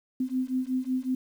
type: beating tone pair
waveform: sine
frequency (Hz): 254.5 / 259.9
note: C4 / C4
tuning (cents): -48 / -11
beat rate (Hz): 5.4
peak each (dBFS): -29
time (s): 0.2-1.15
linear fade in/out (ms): 5
effects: 9-bit

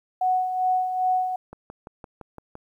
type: tone with tremolo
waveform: sine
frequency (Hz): 740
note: F#5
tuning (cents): 0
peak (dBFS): -18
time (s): 0.21-1.36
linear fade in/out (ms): 5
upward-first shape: sine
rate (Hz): 2.5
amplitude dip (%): 55
type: click train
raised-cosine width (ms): 1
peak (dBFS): -25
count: 7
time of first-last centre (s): 1.53-2.554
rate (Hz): 5.86
effects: 10-bit

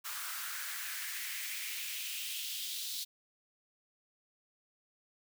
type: noise with high-pass filter sweep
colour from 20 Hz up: white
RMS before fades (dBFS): -40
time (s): 0.04-3.05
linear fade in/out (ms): 20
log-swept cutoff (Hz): 1200 to 3900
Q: 2.9
effects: none

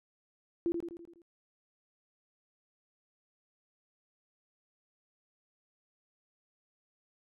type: tone with echo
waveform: sine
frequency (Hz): 340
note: F4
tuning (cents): -46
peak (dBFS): -27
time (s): 0.66-0.72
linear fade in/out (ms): 0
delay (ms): 83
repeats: 6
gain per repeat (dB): -5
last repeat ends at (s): 1.218
effects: none

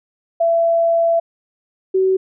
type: tone pair in turn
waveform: sine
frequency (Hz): 670 / 378.5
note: E5 / F#4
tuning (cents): +28 / +39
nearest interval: minor seventh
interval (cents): 989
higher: first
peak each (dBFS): -12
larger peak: neither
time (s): 0.4-1.2 / 1.94-2.17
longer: first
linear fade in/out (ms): 10
effects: none

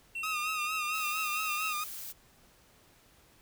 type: tone with tremolo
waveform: triangle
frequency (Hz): 2713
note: E7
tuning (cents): +49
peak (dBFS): -32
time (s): 0.15-1.73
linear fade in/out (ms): 5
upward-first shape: sine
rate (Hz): 6.8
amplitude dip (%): 40
type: tone with vibrato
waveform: sawtooth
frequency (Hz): 1242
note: D#6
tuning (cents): -3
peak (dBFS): -29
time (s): 0.23-1.84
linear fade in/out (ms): 5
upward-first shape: sine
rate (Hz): 4.4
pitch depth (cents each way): 56
type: noise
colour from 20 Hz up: blue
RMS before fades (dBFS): -42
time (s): 0.93-2.13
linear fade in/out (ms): 20
effects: pink hiss -62 dBFS RMS until 3.41 s

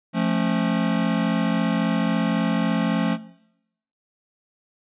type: chord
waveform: square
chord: F augmented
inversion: none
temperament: just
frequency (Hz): 174.61 / 218.3 / 272.8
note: F3 / A3 / C#4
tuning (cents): 0 / -13 / -28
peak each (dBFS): -24 / -24 / -27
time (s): 0.13-3.18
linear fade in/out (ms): 50
effects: noise-tail reverb RT60 0.8 s tail -18 dB re dry + resampled to 8000 Hz

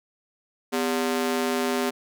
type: ring-modulated tone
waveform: sawtooth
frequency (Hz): 325.5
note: E4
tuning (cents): -22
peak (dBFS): -16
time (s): 0.72-1.91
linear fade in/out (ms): 20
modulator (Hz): 75.8
effects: none

